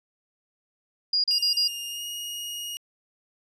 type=tone bursts; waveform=sine; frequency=4856 Hz; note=D#8; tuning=43 cents flat; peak=-20 dBFS; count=4; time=1.13-1.678 s; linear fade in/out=5 ms; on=110 ms; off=36 ms
type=tone with pitch glide; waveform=sawtooth; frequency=2828 to 2874 Hz; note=F7 to F7; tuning=+21 to +49 cents; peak=-29 dBFS; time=1.31-2.77 s; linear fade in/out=0 ms; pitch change=+28 cents; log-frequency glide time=1.87-2.05 s
effects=resampled to 32000 Hz